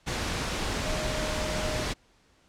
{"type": "tone in noise", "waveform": "sine", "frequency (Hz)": 617, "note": "D#5", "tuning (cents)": -15, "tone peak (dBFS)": -34, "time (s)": [0.84, 1.86], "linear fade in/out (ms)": 20, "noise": "pink", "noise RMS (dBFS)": -30, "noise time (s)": [0.06, 1.94], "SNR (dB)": -7, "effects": ["pink hiss -63 dBFS RMS until 2.48 s", "low-pass 7000 Hz 12 dB/octave"]}